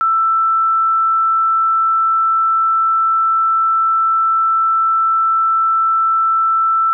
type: tone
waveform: sine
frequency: 1328 Hz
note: E6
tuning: 12 cents sharp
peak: -11 dBFS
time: 0.01-6.93 s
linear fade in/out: 0 ms
effects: none